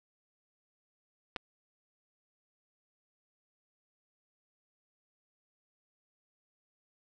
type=clicks; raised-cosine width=0.3 ms; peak=-18 / -26 dBFS; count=2; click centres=1.362 / 1.366 s; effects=none